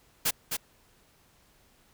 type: noise with echo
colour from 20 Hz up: white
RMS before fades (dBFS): -26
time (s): 0.25-0.31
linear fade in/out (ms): 10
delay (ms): 260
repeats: 1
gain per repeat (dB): -5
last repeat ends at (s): 0.57
effects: pink hiss -63 dBFS RMS until 1.93 s